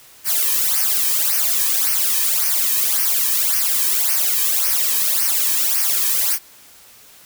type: noise with flanger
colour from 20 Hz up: blue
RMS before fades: -18 dBFS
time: 0.24-6.39 s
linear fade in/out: 50 ms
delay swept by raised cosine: 0.26 to 1.46 ms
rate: 1.8 Hz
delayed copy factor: -0.85
effects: white hiss -46 dBFS RMS until 7.25 s